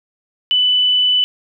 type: tone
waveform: sine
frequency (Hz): 2990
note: F#7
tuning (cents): +17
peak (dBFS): -11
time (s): 0.51-1.24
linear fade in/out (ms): 0
effects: none